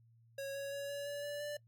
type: tone with pitch steps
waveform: square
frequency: 550 / 556.1 / 562.2 / 568.4 / 574.7 / 581 / 587.4 Hz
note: C#5 / C#5 / C#5 / C#5 / D5 / D5 / D5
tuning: -14 / +5 / +24 / +43 / -38 / -19 / 0 cents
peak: -40 dBFS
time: 0.38-1.57 s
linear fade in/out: 5 ms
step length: 170 ms
effects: noise-tail reverb RT60 0.1 s tail -21 dB re dry + added 115 Hz sine -63 dBFS peak until 1.67 s